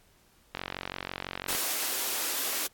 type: click train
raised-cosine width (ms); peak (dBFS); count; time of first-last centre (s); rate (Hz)
0.3; -17; 47; 0.55-1.55; 46
type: high-pass noise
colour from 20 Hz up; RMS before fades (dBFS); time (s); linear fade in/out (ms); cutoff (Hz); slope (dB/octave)
white; -31; 1.48-2.67; 5; 260; 24
effects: pink hiss -63 dBFS RMS until 2.73 s + AAC 64 kbps